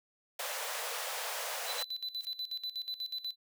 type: high-pass noise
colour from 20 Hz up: pink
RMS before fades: -38 dBFS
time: 0.39-1.83 s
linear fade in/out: 5 ms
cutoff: 470 Hz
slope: 96 dB/octave
type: tone with tremolo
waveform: triangle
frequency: 4000 Hz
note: B7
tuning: 21 cents sharp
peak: -33 dBFS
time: 1.66-3.36 s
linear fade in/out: 50 ms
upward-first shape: square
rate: 8.2 Hz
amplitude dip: 80%
type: noise with exponential growth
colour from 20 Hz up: blue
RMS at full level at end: -45 dBFS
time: 2.16-2.25 s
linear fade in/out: 0 ms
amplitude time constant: 18 ms
effects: none